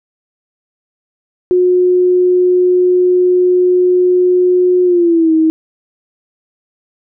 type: tone with pitch glide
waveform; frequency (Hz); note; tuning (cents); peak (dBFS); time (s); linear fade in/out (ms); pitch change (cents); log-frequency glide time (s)
sine; 361.9 to 318.7; F#4 to D#4; -38 to +42; -7; 1.51-5.5; 0; -220; 4.84-5.33
effects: none